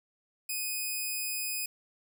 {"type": "tone", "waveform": "5% pulse", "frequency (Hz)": 2500, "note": "D#7", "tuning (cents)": 8, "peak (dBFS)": -22, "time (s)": [0.49, 1.66], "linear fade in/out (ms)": 5, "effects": []}